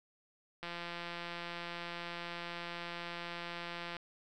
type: click train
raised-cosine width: 0.3 ms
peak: -26 dBFS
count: 575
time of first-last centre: 0.63-3.967 s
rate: 172 Hz
effects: none